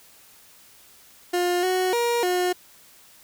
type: tone with pitch steps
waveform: 30% pulse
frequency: 354.6 / 369.6 / 474.1 / 360.4 Hz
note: F4 / F#4 / A#4 / F#4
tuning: +26 / -2 / +29 / -45 cents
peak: -18 dBFS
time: 1.33-2.53 s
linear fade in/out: 10 ms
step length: 300 ms
effects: white hiss -52 dBFS RMS until 3.23 s